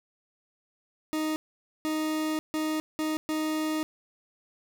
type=tone bursts at uneven times; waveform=40% pulse; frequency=311.1 Hz; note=D#4; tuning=in tune; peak=-26 dBFS; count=5; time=1.13-1.36 / 1.85-2.39 / 2.54-2.8 / 2.99-3.17 / 3.29-3.83 s; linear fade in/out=0 ms; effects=none